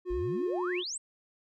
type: tone with vibrato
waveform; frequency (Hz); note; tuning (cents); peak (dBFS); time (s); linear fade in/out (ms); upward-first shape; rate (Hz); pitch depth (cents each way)
triangle; 358.8; F4; +47; -28; 0.05-0.84; 50; sine; 11; 18
type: exponential sweep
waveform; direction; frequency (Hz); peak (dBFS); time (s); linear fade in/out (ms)
sine; up; 43.65 to 8740; -34; 0.1-0.98; 10
effects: none